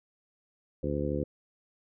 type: harmonic tone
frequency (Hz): 72.7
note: D2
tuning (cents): -17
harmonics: 1 / 2 / 3 / 4 / 5 / 6 / 7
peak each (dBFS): -36 / -35 / -37 / -35 / -36 / -39 / -35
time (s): 0.83-1.24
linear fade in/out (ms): 5
effects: none